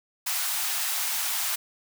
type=high-pass noise; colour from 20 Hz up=white; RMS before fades=-28 dBFS; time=0.26-1.56 s; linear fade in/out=10 ms; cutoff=700 Hz; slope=48 dB/octave; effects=none